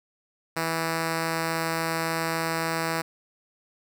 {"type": "tone", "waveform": "5% pulse", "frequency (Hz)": 163.6, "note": "E3", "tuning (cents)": -13, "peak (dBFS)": -14, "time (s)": [0.56, 3.02], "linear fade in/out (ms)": 10, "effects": []}